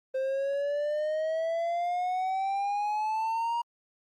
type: exponential sweep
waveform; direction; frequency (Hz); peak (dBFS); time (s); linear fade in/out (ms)
triangle; up; 523 to 949; -25; 0.14-3.62; 10
effects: Opus 24 kbps